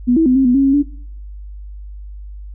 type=tone with pitch steps; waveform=sine; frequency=245.3 / 324.4 / 254 / 267.4 / 246.5 / 274 / 272.2 / 287.9 Hz; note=B3 / E4 / B3 / C4 / B3 / C#4 / C#4 / D4; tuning=-12 / -28 / +49 / +38 / -3 / -20 / -31 / -34 cents; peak=-9 dBFS; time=0.07-0.83 s; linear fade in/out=20 ms; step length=95 ms; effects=noise-tail reverb RT60 0.6 s tail -22 dB re dry + added 50 Hz sine -29 dBFS peak until 2.54 s